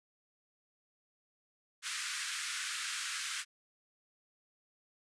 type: band-pass noise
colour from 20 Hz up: pink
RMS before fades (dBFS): -39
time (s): 1.82-3.45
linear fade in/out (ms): 50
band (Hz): 1300 to 9700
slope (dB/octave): 48
effects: none